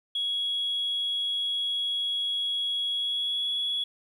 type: tone with pitch glide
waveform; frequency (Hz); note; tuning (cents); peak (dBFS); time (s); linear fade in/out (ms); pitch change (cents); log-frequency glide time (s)
sine; 3333 to 3368; G#7 to G#7; +5 to +24; -25; 0.15-3.84; 5; +19; 2.92-3.48
effects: tanh soft clip ceiling -21 dBFS + 10-bit